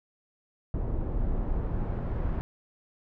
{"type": "noise with low-pass filter sweep", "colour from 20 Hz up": "brown", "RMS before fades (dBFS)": -29, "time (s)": [0.74, 2.41], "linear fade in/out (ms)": 0, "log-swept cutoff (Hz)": [730, 1400], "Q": 0.73, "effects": []}